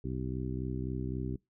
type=harmonic tone; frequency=63.8 Hz; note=C2; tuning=43 cents flat; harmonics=1 / 2 / 3 / 4 / 5 / 6; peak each=-39 / -37 / -42 / -41 / -42 / -43 dBFS; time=0.04-1.36 s; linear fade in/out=5 ms; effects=noise-tail reverb RT60 0.2 s tail -24 dB re dry